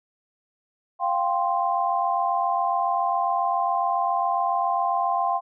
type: chord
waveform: sine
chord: F suspended second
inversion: none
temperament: just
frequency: 698.5 / 785.8 / 1047.7 Hz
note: F5 / G5 / C6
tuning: 0 / +4 / +2 cents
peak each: -25 dBFS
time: 0.99-5.41 s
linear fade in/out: 50 ms
effects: none